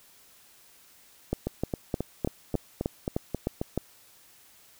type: two click trains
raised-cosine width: 2 ms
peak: -13 / -15 dBFS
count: 9 / 9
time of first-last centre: 1.33-3.776 / 1.47-3.615 s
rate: 3.27 / 3.73 Hz
effects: white hiss -57 dBFS RMS until 4.79 s